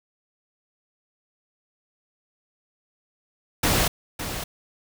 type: noise with echo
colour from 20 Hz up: pink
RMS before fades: -21 dBFS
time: 3.63-3.88 s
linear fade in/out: 5 ms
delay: 560 ms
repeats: 1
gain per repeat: -10 dB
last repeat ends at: 4.44 s
effects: none